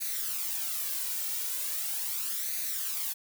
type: noise with flanger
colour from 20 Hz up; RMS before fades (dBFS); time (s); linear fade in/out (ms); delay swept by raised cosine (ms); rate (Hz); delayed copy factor
blue; -33; 0-3.14; 20; 0.47 to 2.17; 0.39; +0.6
effects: none